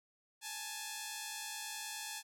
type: tone pair together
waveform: 5% pulse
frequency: 830.6 / 880 Hz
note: G#5 / A5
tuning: 0 / 0 cents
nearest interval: minor second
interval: 100 cents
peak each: -33 / -32 dBFS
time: 0.41-2.23 s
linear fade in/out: 50 ms
effects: none